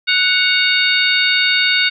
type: harmonic tone with a mistuned harmonic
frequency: 740 Hz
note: F#5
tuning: in tune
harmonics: 2 / 3 / 4 / 5 / 6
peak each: -18 / -17 / -20 / -18 / -21 dBFS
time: 0.07-1.9 s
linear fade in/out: 20 ms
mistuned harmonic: 4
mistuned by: -82 cents
effects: none